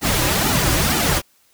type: noise with flanger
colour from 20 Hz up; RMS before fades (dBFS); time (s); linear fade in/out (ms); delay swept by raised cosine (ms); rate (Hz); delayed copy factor
pink; -18; 0.01-1.22; 50; 1.8 to 4.6; 2.1; -0.75
effects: white hiss -58 dBFS RMS until 1.53 s